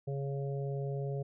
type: harmonic tone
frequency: 138.59 Hz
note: C#3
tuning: in tune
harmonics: 1 / 3 / 4 / 5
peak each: -34 / -40 / -44 / -49 dBFS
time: 0.07-1.23 s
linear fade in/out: 10 ms
effects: none